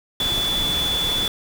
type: tone in noise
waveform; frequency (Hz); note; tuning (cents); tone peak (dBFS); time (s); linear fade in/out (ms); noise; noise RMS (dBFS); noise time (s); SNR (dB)
sine; 3455; A7; -32; -20; 0.2-1.28; 2; pink; -28; 0.2-1.28; +5
effects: none